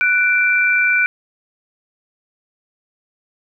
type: tone pair together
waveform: sine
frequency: 1483.7 / 2349 Hz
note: F#6 / D7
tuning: +4 / 0 cents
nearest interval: minor sixth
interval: 796 cents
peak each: -15 dBFS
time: 0.01-1.06 s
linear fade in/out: 0 ms
effects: none